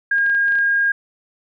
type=tone; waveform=sine; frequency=1622 Hz; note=G#6; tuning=41 cents flat; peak=-14 dBFS; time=0.11-0.92 s; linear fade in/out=5 ms
type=clicks; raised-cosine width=0.3 ms; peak=-22 dBFS; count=8; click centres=0.183 / 0.264 / 0.298 / 0.349 / 0.482 / 0.522 / 0.554 / 0.587 s
effects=none